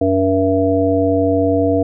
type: harmonic tone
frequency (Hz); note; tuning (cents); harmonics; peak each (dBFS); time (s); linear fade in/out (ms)
95.2; F#2; +50; 1 / 3 / 5 / 7; -21 / -16 / -17 / -18; 0.01-1.83; 5
effects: none